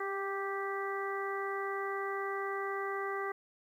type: harmonic tone with a mistuned harmonic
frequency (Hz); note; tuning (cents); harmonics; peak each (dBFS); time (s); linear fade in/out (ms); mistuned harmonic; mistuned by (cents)
392; G4; 0; 1 / 2 / 3 / 4 / 5; -37 / -42 / -39 / -44 / -42; 0-3.32; 5; 1; +16
effects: 11-bit